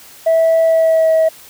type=tone with pitch glide; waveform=sine; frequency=653 to 642.2 Hz; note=E5 to E5; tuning=-17 to -45 cents; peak=-7 dBFS; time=0.26-1.29 s; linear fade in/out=10 ms; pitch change=-28 cents; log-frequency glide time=0.65-1.12 s; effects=tanh soft clip ceiling -7 dBFS + white hiss -40 dBFS RMS until 1.49 s

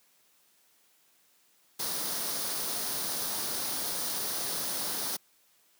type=noise with comb filter; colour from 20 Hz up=white; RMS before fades=-33 dBFS; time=1.79-5.17 s; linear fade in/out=10 ms; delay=0.2 ms; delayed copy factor=+0.5; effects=white hiss -66 dBFS RMS until 5.79 s + high-pass 150 Hz 12 dB/octave

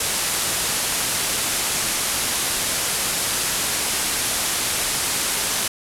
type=low-pass noise; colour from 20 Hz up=white; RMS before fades=-23 dBFS; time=0-5.68 s; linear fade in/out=5 ms; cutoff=12000 Hz; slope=48 dB/octave; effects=none

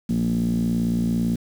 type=tone with low-pass filter; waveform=5% pulse; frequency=57.9 Hz; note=A#1; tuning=11 cents flat; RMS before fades=-22 dBFS; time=0.09-1.36 s; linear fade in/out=10 ms; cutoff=210 Hz; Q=8.7; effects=7-bit

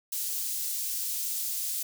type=high-pass noise; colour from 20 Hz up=white; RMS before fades=-32 dBFS; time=0.12-1.83 s; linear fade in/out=5 ms; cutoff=5300 Hz; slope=12 dB/octave; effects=none

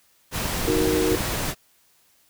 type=noise; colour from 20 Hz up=pink; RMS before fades=-27 dBFS; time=0.31-1.55 s; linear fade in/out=50 ms
type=clicks; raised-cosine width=5 ms; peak=-17 dBFS; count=10; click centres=0.456 / 0.613 / 0.651 / 0.7 / 0.769 / 0.816 / 0.875 / 1.121 / 1.207 / 1.487 s
type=chord; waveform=sine; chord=D# minor; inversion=none; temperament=equal; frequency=311.1 / 370 / 466.2 Hz; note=D#4 / F#4 / A#4; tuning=0 / 0 / 0 cents; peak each=-24 dBFS; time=0.67-1.16 s; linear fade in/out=10 ms
effects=white hiss -61 dBFS RMS until 2.29 s

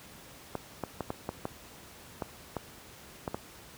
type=clicks; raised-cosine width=1 ms; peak=-18 dBFS; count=10; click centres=0.553 / 0.837 / 1.007 / 1.104 / 1.291 / 1.454 / 2.222 / 2.567 / 3.278 / 3.345 s; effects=pink hiss -51 dBFS RMS until 3.77 s + high-pass 60 Hz 12 dB/octave

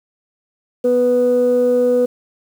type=tone pair together; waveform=sine; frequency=246.9 / 493.8 Hz; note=B3 / B4; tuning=0 / 0 cents; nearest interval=octave; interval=1200 cents; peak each=-18 / -11 dBFS; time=0.84-2.06 s; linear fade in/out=10 ms; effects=tanh soft clip ceiling -7 dBFS + 7-bit

